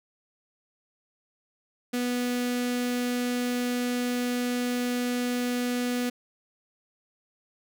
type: tone with notch filter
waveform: sawtooth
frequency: 245.6 Hz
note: B3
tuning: 9 cents flat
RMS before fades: -28 dBFS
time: 1.93-6.1 s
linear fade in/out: 10 ms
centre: 930 Hz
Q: 1.4
effects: none